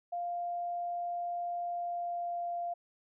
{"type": "tone with pitch glide", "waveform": "sine", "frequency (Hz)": [698.5, 694.5], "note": ["F5", "F5"], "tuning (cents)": [0, -10], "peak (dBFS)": -33, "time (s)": [0.12, 2.74], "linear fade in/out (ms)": 10, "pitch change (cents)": -10, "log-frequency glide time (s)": [1.66, 2.55], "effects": []}